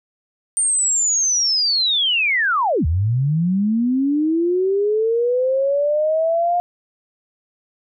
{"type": "linear two-way sweep", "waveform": "sine", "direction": "down then up", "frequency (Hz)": [8900, 73.42, 711], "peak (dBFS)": -15, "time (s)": [0.57, 6.6], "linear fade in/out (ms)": 0, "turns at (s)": 2.86, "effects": []}